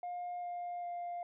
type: tone with pitch steps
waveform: sine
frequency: 710 / 705.1 / 700.2 Hz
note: F5 / F5 / F5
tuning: +28 / +16 / +4 cents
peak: -36 dBFS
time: 0.03-1.23 s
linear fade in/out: 2 ms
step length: 400 ms
effects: tanh soft clip ceiling -36 dBFS